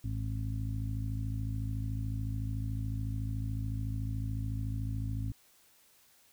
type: harmonic tone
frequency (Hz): 53.8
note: A1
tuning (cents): -38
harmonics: 1 / 2 / 3 / 4 / 5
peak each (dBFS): -37 / -34 / -49 / -47 / -44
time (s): 0.04-5.32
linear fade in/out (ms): 5
effects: white hiss -64 dBFS RMS until 6.32 s